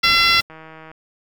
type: harmonic tone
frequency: 680 Hz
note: F5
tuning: 46 cents flat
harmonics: 2 / 3 / 4 / 5 / 6 / 7 / 8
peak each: -19 / -18 / -20 / -20 / -22 / -22 / -23 dBFS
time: 0.03-0.41 s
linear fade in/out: 10 ms
type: noise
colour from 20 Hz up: pink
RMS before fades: -31 dBFS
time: 0.03-0.42 s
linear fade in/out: 10 ms
type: click train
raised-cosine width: 0.5 ms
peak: -25 dBFS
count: 67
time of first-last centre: 0.5-0.915 s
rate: 159 Hz
effects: none